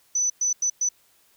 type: tone bursts at uneven times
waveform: sine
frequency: 5990 Hz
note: F#8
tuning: 20 cents sharp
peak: -20 dBFS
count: 4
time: 0.15-0.3 / 0.41-0.53 / 0.62-0.7 / 0.81-0.89 s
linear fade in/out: 5 ms
effects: white hiss -61 dBFS RMS until 1.36 s